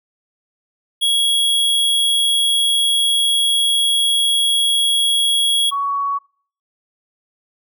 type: tone pair in turn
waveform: square / sine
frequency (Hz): 3322 / 1120.8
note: G#7 / C#6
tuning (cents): 0 / +19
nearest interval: octave + perfect fifth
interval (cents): 1881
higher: first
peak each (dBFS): -14 / -17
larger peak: first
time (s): 1.01-5.71 / 5.71-6.19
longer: first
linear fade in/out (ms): 20
effects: noise-tail reverb RT60 0.5 s tail -24 dB re dry

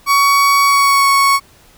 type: tone with pitch glide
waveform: 35% pulse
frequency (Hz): 1125 to 1108.9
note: C#6 to C#6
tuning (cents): +25 to 0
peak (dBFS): -7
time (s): 0.06-1.4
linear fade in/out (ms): 50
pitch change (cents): -25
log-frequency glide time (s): 0.66-1.08
effects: pink hiss -47 dBFS RMS until 1.77 s

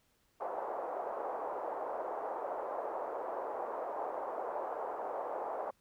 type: band-pass noise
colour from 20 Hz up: pink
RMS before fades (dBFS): -39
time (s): 0.4-5.71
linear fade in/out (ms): 10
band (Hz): 500 to 950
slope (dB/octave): 24
effects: pink hiss -73 dBFS RMS until 5.8 s

